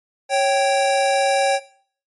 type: tone pair together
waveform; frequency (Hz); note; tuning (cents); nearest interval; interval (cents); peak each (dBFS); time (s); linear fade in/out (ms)
square; 552 / 780.6; C#5 / G5; -7 / -8; tritone; 599; -19; 0.29-1.6; 50
effects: noise-tail reverb RT60 0.5 s tail -17 dB re dry + MP3 48 kbps